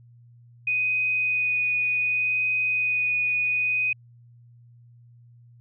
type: tone with vibrato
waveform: sine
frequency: 2489 Hz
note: D#7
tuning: in tune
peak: -21 dBFS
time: 0.67-3.93 s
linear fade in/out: 5 ms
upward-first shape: sine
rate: 0.67 Hz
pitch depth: 11 cents each way
effects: added 119 Hz sine -49 dBFS peak until 5.6 s